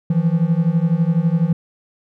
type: beating tone pair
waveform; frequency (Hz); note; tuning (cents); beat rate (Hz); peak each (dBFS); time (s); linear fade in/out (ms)
triangle; 160.6 / 172.6; E3 / F3; -45 / -20; 12; -15; 0.1-1.53; 5
effects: none